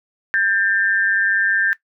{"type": "tone pair together", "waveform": "sine", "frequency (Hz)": [1594, 1789.2], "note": ["G6", "A6"], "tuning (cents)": [28, 28], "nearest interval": "major second", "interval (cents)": 200, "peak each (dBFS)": -18, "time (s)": [0.34, 1.73], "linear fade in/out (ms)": 0, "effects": ["noise-tail reverb RT60 0.1 s tail -17 dB re dry"]}